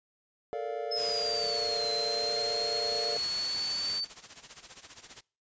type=chord; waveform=triangle; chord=Bb major seventh; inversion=third; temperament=just; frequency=437 / 466.2 / 582.7 / 699.2 Hz; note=A4 / Bb4 / D5 / F5; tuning=-12 / 0 / -14 / +2 cents; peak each=-36 dBFS; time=0.53-3.17 s; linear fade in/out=0 ms
type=exponential two-way sweep; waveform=sine; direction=down then up; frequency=5200 to 4095 to 4565 Hz; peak=-30 dBFS; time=0.91-4.05 s; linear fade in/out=10 ms; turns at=1.89 s
type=noise; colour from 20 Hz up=white; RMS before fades=-38 dBFS; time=0.95-4.01 s; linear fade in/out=50 ms
type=noise with tremolo; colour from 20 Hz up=white; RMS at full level=-44 dBFS; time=2.9-5.21 s; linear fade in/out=5 ms; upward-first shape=sine; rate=15 Hz; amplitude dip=80%
effects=noise-tail reverb RT60 0.4 s tail -25 dB re dry + resampled to 16000 Hz